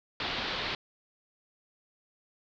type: low-pass noise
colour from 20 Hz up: white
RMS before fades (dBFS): -34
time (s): 0.2-0.75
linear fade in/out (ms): 2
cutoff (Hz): 4400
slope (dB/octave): 48
effects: none